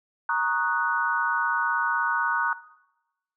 sine chord, D# minor seventh, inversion second, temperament equal, 932.3 / 1108.7 / 1244.5 / 1480 Hz, A#5 / C#6 / D#6 / F#6, 0 / 0 / 0 / 0 cents, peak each -27 / -30 / -30 / -26 dBFS, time 0.29-2.53 s, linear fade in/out 2 ms, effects noise-tail reverb RT60 0.9 s tail -17 dB re dry

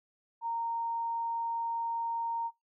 sine tone, 925 Hz, A#5, 14 cents flat, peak -31 dBFS, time 0.41-2.51 s, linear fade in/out 50 ms, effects noise-tail reverb RT60 0.2 s tail -23 dB re dry

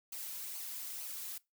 blue noise with flanger, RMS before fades -43 dBFS, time 0.12-1.38 s, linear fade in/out 5 ms, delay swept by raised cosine 0.55 to 2.65 ms, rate 2.2 Hz, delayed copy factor -0.5, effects noise-tail reverb RT60 0.2 s tail -21 dB re dry

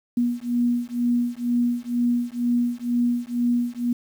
sine beating tone pair, 240 / 242.1 Hz, B3 / B3, -49 / -34 cents, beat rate 2.1 Hz, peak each -23 dBFS, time 0.17-3.93 s, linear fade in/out 5 ms, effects 8-bit

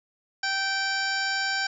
harmonic tone, 778 Hz, G5, 13 cents flat, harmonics 1 / 2 / 3 / 4 / 5 / 6 / 7 / 9, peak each -33 / -27 / -36 / -39 / -40 / -33 / -35 / -39 dBFS, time 0.43-1.67 s, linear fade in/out 5 ms, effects none

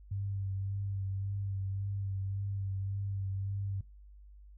sine tone with vibrato, 98 Hz, G2, in tune, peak -33 dBFS, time 0.11-3.81 s, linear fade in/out 5 ms, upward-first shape sine, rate 1.8 Hz, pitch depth 27 cents each way, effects noise-tail reverb RT60 0.2 s tail -18 dB re dry + added 50 Hz sine -51 dBFS peak until 4.57 s

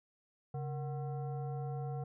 sine tone with frequency modulation, 137.9 Hz, C#3, 9 cents flat, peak -36 dBFS, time 0.54-2.04 s, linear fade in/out 5 ms, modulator 605 Hz, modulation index 0.68, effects none

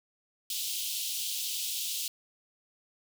pink high-pass noise, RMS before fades -34 dBFS, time 0.5-2.08 s, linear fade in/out 2 ms, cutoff 2900 Hz, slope 48 dB/octave, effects none

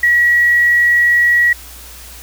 sine tone, 1920 Hz, B6, 49 cents flat, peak -8 dBFS, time 0.03-1.53 s, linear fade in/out 5 ms, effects added 60 Hz sine -37 dBFS peak until 2.22 s + white hiss -36 dBFS RMS until 2.22 s

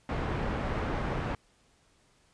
pink low-pass noise, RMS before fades -32 dBFS, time 0.09-1.35 s, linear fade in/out 2 ms, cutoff 1600 Hz, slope 12 dB/octave, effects pink hiss -66 dBFS RMS until 2.33 s + resampled to 22050 Hz

